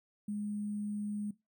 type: tone with sample-and-hold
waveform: sine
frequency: 207.7 Hz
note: G#3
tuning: in tune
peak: -34 dBFS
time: 0.28-1.31 s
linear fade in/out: 5 ms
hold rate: 8820 Hz
effects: noise-tail reverb RT60 0.2 s tail -18 dB re dry